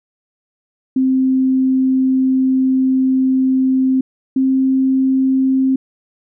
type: tone pair in turn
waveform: sine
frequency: 261.6 / 264.2 Hz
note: C4 / C4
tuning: 0 / +17 cents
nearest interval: unison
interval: 17 cents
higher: second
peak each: -11 dBFS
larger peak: neither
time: 0.96-4.01 / 4.36-5.76 s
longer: first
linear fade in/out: 5 ms
effects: none